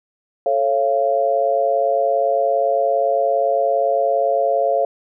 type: chord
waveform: sine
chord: A augmented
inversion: none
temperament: just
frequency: 440 / 550 / 687.5 Hz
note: A4 / C#5 / E#5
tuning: 0 / -14 / -27 cents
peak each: -23 / -18 / -18 dBFS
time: 0.46-4.85 s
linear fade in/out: 2 ms
effects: none